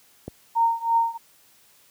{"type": "click", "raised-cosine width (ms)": 2, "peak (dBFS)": -19, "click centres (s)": 0.28}
{"type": "tone with tremolo", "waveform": "sine", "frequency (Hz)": 921, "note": "A#5", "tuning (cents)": -21, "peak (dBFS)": -15, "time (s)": [0.55, 1.18], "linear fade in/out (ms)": 20, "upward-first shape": "triangle", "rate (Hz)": 3, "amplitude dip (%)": 95}
{"effects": ["white hiss -57 dBFS RMS until 1.9 s", "high-pass 60 Hz 12 dB/octave"]}